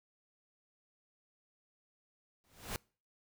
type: noise with exponential growth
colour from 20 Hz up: pink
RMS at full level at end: -36 dBFS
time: 2.44-2.76 s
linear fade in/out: 0 ms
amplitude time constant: 68 ms
effects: noise-tail reverb RT60 0.4 s tail -26 dB re dry